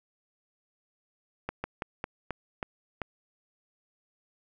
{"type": "slowing click train", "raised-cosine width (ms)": 0.5, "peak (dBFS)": -17, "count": 7, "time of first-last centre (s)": [1.49, 3.017], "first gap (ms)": 150, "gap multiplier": 1.21, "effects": []}